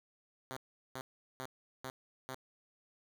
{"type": "tone bursts", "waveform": "5% pulse", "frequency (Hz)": 130.81, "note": "C3", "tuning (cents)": 0, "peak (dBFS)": -30, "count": 5, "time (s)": [0.51, 2.345], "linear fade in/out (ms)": 0, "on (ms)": 55, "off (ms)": 390, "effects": []}